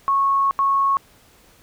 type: tone bursts at uneven times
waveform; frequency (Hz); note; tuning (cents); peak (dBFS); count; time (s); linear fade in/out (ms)
sine; 1100; C#6; -14; -15; 2; 0.08-0.51 / 0.59-0.97; 0
effects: pink hiss -53 dBFS RMS until 1.62 s